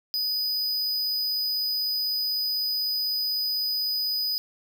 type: tone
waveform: square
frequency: 4978 Hz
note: D#8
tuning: in tune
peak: -25 dBFS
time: 0.14-4.38 s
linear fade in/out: 0 ms
effects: none